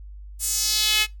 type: tone with high-pass filter sweep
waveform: sawtooth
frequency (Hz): 428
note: A4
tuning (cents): -48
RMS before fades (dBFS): -22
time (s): 0.39-1.07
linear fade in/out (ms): 50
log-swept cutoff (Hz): 8900 to 2400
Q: 2.1
effects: noise-tail reverb RT60 0.2 s tail -23 dB re dry + added 50 Hz sine -37 dBFS peak until 1.2 s